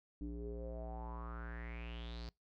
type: tone with low-pass filter sweep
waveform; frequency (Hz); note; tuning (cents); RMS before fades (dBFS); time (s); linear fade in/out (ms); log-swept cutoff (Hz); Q
square; 58.27; A#1; 0; -45; 0.21-2.29; 0; 290 to 4700; 6.7
effects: noise-tail reverb RT60 0.2 s tail -26 dB re dry